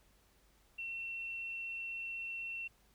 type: tone with vibrato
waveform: sine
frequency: 2710 Hz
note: E7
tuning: 47 cents sharp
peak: -39 dBFS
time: 0.78-2.68 s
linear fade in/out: 10 ms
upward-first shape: triangle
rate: 16 Hz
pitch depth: 8 cents each way
effects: added 50 Hz sine -70 dBFS peak until 2.94 s + pink hiss -70 dBFS RMS until 2.94 s